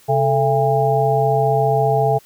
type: harmonic tone with a mistuned harmonic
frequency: 134.7 Hz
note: C#3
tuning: 49 cents flat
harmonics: 1 / 3 / 5 / 6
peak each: -19 / -19 / -19 / -19 dBFS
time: 0.08-2.19 s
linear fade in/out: 20 ms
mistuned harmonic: 3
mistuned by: +140 cents
effects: white hiss -50 dBFS RMS until 2.25 s